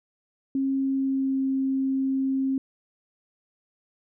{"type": "tone with pitch glide", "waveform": "sine", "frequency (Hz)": [270.1, 267.3], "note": ["C#4", "C4"], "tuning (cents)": [-45, 37], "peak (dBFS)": -22, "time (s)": [0.55, 2.58], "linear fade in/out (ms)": 2, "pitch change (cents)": -18, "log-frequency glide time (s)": [0.74, 1.43], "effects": []}